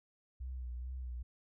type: tone with vibrato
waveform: sine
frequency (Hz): 62.4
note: B1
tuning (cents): +19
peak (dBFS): -39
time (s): 0.4-1.23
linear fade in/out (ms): 10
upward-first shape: sine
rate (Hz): 2.3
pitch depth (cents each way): 55
effects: none